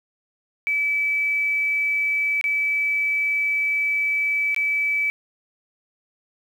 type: tone with dropouts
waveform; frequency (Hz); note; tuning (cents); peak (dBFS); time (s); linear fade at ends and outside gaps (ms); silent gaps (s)
sine; 2301; D7; -36; -19; 0.67-5.1; 0; 2.412-2.441 / 4.546-4.563
effects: 8-bit